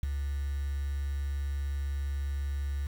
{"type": "tone with ADSR envelope", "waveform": "sine", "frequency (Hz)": 70.2, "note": "C#2", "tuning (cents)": 22, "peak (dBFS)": -21, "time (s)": [0.03, 2.87], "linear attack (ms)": 4, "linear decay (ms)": 6, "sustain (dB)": -8, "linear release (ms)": 4, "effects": ["tanh soft clip ceiling -18 dBFS", "8-bit"]}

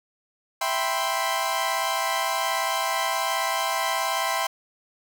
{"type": "chord", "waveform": "sawtooth", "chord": "C major seventh", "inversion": "first", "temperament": "equal", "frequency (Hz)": [659.3, 784, 987.8, 1046.5], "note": ["E5", "G5", "B5", "C6"], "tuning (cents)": [0, 0, 0, 0], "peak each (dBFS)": [-26, -25, -27, -24], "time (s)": [0.61, 4.47], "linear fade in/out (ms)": 5, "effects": []}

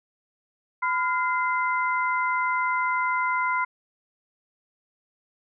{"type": "tone cluster", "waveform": "sine", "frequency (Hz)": [1008, 1407, 2066], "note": ["B5", "F6", "C7"], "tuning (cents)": [35, 12, -22], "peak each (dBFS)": [-24, -28, -29], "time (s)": [0.82, 3.65], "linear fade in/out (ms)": 10, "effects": []}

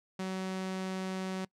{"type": "tone", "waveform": "sawtooth", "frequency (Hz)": 188.2, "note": "F#3", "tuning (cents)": 30, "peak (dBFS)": -30, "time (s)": [0.19, 1.45], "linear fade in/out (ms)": 5, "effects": ["noise-tail reverb RT60 0.1 s tail -23 dB re dry", "low-pass 8000 Hz 12 dB/octave"]}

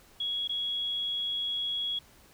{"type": "tone with dropouts", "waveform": "sine", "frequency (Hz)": 3333, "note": "G#7", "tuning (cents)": 5, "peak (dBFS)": -29, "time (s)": [0.2, 1.99], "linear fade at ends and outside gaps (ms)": 5, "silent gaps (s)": [0.476, 0.493], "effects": ["pink hiss -58 dBFS RMS until 2.33 s"]}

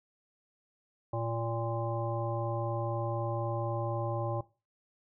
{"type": "harmonic tone", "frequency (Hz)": 115.5, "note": "A#2", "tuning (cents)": -16, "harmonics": [1, 3, 5, 7, 9], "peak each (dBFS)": [-34, -39, -36, -39, -42], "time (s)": [1.13, 4.41], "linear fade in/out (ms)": 5, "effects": ["noise-tail reverb RT60 0.3 s tail -18 dB re dry"]}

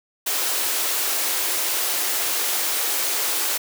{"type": "high-pass noise", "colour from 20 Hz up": "white", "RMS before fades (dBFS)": -23, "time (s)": [0.26, 3.58], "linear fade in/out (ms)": 10, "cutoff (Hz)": 300, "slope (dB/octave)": 48, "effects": []}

